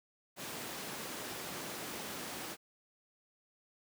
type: high-pass noise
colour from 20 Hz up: pink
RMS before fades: -43 dBFS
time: 0.36-2.57 s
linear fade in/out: 50 ms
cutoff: 190 Hz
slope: 12 dB/octave
effects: none